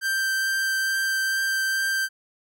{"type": "tone with vibrato", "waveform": "45% pulse", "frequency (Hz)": 1568, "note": "G6", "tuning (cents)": 0, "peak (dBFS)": -22, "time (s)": [0.01, 2.09], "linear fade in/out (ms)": 50, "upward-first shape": "triangle", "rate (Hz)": 2.3, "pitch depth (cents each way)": 9, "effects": []}